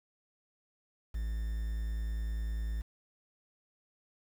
triangle tone with quantisation, 55 Hz, A1, in tune, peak -30 dBFS, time 1.14-2.82 s, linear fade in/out 10 ms, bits 9, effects none

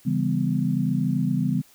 sine chord, C# half-diminished seventh, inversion none, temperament just, 138.59 / 166.31 / 199.57 / 249.5 Hz, C#3 / E3 / G3 / B3, 0 / +16 / +31 / +18 cents, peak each -26 dBFS, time 0.05-1.62 s, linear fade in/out 20 ms, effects white hiss -55 dBFS RMS until 1.74 s

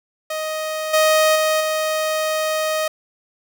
sawtooth tone with level steps, 625 Hz, D#5, 8 cents sharp, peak -19 / -9 / -12 / -15 dBFS, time 0.3-2.88 s, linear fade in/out 5 ms, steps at 0.93 / 1.35 / 1.6 s, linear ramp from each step 10 ms, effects none

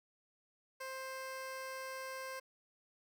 15% pulse tone, 525 Hz, C5, 6 cents sharp, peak -36 dBFS, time 0.8-2.4 s, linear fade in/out 10 ms, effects none

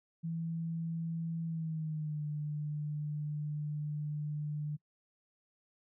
sine tone with pitch glide, 164.81 to 149.4 Hz, E3 to D3, 0 to +30 cents, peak -34 dBFS, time 0.23-4.77 s, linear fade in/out 20 ms, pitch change -170 cents, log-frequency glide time 1.45-2.22 s, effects noise-tail reverb RT60 0.1 s tail -24 dB re dry

